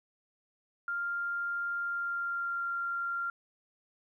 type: tone with pitch glide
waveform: sine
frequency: 1396.9 to 1385.6 Hz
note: F6 to F6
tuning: 0 to -14 cents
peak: -31 dBFS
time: 0.88-3.3 s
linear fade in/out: 2 ms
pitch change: -14 cents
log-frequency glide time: 1.77-2.65 s
effects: 12-bit